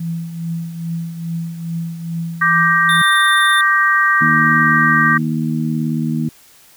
sine tone with tremolo, 166.6 Hz, E3, 19 cents sharp, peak -18 dBFS, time 0-3.02 s, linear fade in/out 5 ms, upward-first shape triangle, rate 2.4 Hz, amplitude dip 65%
sine chord, G minor, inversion second, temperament just, 1176 / 1568 / 1881.6 Hz, D6 / G6 / Bb6, +2 / 0 / +16 cents, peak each -15 dBFS, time 2.41-5.18 s, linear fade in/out 10 ms
square tone, 3596 Hz, A7, 37 cents sharp, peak -19 dBFS, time 2.89-3.61 s, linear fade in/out 2 ms
harmonic tone, 78.4 Hz, D#2, 14 cents sharp, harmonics 2 / 3 / 4, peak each -19 / -19 / -26 dBFS, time 4.21-6.29 s, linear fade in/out 5 ms
effects white hiss -47 dBFS RMS until 6.76 s

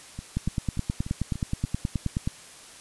two click trains, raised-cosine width 5 ms, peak -13 / -22 dBFS, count 19 / 6, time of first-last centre 0.37-2.275 / 0.19-1.648 s, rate 9.45 / 3.43 Hz, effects white hiss -47 dBFS RMS until 2.8 s + resampled to 24000 Hz

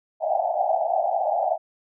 pink band-pass noise, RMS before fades -23 dBFS, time 0.2-1.58 s, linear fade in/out 50 ms, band 620 to 800 Hz, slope 96 dB/octave, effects none

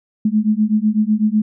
sine beating tone pair, 210 / 218 Hz, G#3 / A3, +19 / -16 cents, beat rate 8 Hz, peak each -16 dBFS, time 0.25-1.42 s, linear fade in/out 5 ms, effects none

